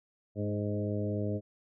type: harmonic tone with a mistuned harmonic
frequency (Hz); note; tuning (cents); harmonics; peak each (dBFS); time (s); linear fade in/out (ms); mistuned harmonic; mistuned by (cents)
103.83; G#2; 0; 1 / 2 / 3 / 4 / 5 / 6; -33 / -36 / -38 / -39 / -40 / -41; 0.35-1.41; 50; 3; -19
effects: none